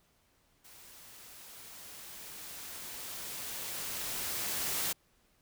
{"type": "noise with level ramp", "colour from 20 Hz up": "white", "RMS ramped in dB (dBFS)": [-55, -33], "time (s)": [0.64, 4.93], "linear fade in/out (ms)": 10, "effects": ["pink hiss -70 dBFS RMS until 5.41 s"]}